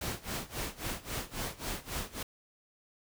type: noise with tremolo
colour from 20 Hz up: pink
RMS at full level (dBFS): -35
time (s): 0.01-2.23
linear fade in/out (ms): 5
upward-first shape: sine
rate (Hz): 3.7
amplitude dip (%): 90
effects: none